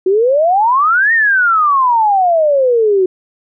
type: exponential two-way sweep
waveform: sine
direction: up then down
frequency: 362.9 to 1875 to 362.9 Hz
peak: -8 dBFS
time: 0.06-3.06 s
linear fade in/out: 5 ms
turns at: 1.13 s
effects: none